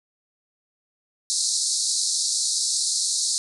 pink band-pass noise, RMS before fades -24 dBFS, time 1.3-3.38 s, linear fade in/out 0 ms, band 4000 to 9800 Hz, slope 96 dB/octave, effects none

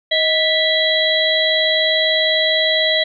harmonic tone with a mistuned harmonic, 657 Hz, E5, 6 cents flat, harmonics 1 / 3 / 5 / 6, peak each -19 / -19 / -19 / -19 dBFS, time 0.11-3.04 s, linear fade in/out 10 ms, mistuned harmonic 1, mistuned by -77 cents, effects none

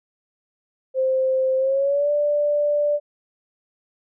sine tone with pitch glide, 523.3 to 587.4 Hz, C5 to D5, 0 to 0 cents, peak -17 dBFS, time 0.94-3 s, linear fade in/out 50 ms, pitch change +200 cents, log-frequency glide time 1.57-2.11 s, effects none

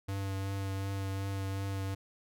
square tone with vibrato, 97.5 Hz, G2, 9 cents flat, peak -34 dBFS, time 0.08-1.95 s, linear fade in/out 10 ms, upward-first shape triangle, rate 2.7 Hz, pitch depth 18 cents each way, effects none

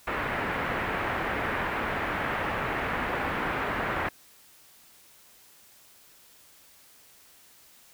white low-pass noise, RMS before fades -30 dBFS, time 0.07-4.09 s, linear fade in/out 5 ms, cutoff 2000 Hz, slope 24 dB/octave, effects white hiss -56 dBFS RMS until 7.93 s

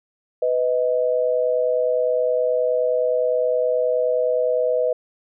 sine tone pair together, 498.4 / 628 Hz, B4 / D#5, +16 / +16 cents, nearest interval major third, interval 400 cents, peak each -19 / -21 dBFS, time 0.42-4.93 s, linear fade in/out 5 ms, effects none

